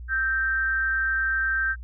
sine tone with amplitude modulation, 1568 Hz, G6, in tune, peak -19 dBFS, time 0.08-1.76 s, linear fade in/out 50 ms, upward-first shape sine, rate 260 Hz, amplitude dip 55%, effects added 60 Hz sine -35 dBFS peak until 1.83 s

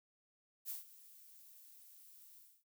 violet noise with ADSR envelope, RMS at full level -42 dBFS, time 0.65-2.64 s, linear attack 45 ms, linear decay 140 ms, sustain -18 dB, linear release 270 ms, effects none

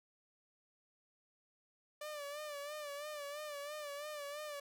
sawtooth tone with vibrato, 587.3 Hz, D5, in tune, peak -39 dBFS, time 2.01-4.6 s, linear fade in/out 5 ms, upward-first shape sine, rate 3 Hz, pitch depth 63 cents each way, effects none

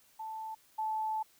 sine tone pair in turn, 880 / 871.9 Hz, A5 / A5, 0 / -16 cents, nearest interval unison, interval 16 cents, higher first, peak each -38 / -31 dBFS, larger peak second, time 0.19-0.55 / 0.78-1.23 s, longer second, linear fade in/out 10 ms, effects white hiss -65 dBFS RMS until 1.39 s

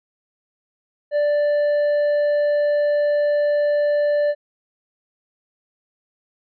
triangle tone with hard clipping, 587.3 Hz, D5, in tune, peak -17 dBFS, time 1.11-4.35 s, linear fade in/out 50 ms, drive 7 dB, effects resampled to 11025 Hz

